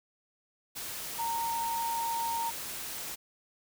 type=tone in noise; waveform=sine; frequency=924 Hz; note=A#5; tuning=16 cents flat; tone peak=-30 dBFS; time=1.18-2.51 s; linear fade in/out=20 ms; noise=white; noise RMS=-39 dBFS; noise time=0.75-3.16 s; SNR=+6 dB; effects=none